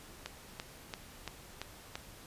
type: click train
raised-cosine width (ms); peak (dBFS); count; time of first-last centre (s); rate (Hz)
0.2; -21; 6; 0.26-1.955; 2.95
effects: pink hiss -53 dBFS RMS until 2.26 s + resampled to 32000 Hz